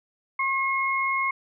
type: tone pair together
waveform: sine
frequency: 1079 / 2158 Hz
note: C#6 / C#7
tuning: -47 / -47 cents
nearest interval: octave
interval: 1200 cents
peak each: -25 dBFS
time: 0.39-1.31 s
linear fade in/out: 5 ms
effects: none